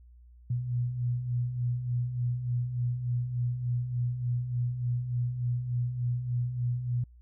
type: beating tone pair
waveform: sine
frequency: 119.5 / 122.9 Hz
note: A#2 / B2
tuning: +43 / -8 cents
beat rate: 3.4 Hz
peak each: -36 / -28 dBFS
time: 0.5-7.04 s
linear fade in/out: 5 ms
effects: added 60 Hz sine -51 dBFS peak until 7.21 s

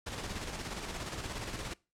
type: noise with tremolo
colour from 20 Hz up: pink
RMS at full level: -38 dBFS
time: 0.06-1.74 s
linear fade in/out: 10 ms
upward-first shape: square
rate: 17 Hz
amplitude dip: 40%
effects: noise-tail reverb RT60 0.3 s tail -23 dB re dry + low-pass 8000 Hz 12 dB/octave

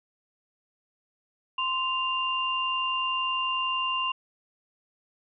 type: tone pair together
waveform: sine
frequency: 1041.8 / 2791 Hz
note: C6 / F7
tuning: -8 / -2 cents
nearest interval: octave + perfect fourth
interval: 1706 cents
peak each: -28 dBFS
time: 1.58-4.12 s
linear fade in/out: 5 ms
effects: none

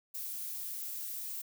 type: noise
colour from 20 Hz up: violet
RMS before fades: -40 dBFS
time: 0.14-1.42 s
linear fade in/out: 10 ms
effects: none

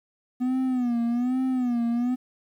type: tone with vibrato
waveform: triangle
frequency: 246.8 Hz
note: B3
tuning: 1 cent flat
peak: -20 dBFS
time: 0.4-2.16 s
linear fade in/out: 20 ms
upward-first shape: sine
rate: 1.2 Hz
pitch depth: 95 cents each way
effects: 10-bit

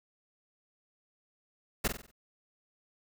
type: noise with echo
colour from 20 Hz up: pink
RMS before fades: -28 dBFS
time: 1.84-1.88 s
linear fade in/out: 10 ms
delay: 47 ms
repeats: 5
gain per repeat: -7 dB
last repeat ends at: 2.115 s
effects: none

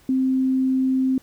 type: tone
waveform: sine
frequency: 261.6 Hz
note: C4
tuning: in tune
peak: -17 dBFS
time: 0.09-1.18 s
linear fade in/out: 2 ms
effects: pink hiss -55 dBFS RMS until 1.22 s

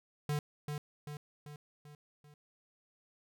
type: tone with echo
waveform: square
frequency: 147.7 Hz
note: D3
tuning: 10 cents sharp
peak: -32 dBFS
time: 0.29-0.39 s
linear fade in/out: 2 ms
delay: 390 ms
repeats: 5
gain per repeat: -5 dB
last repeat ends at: 2.34 s
effects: none

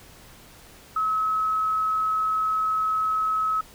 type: tone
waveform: sine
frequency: 1286 Hz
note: E6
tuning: 43 cents flat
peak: -21 dBFS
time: 0.96-3.61 s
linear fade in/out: 5 ms
effects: pink hiss -49 dBFS RMS until 3.74 s

